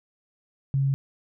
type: tone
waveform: sine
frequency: 136.9 Hz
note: C#3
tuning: 21 cents flat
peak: -20 dBFS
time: 0.74-0.94 s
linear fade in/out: 0 ms
effects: none